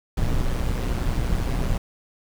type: noise with amplitude modulation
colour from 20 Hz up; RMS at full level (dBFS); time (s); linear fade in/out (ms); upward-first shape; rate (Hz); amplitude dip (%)
brown; -20; 0.17-1.78; 5; sine; 122; 60
effects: none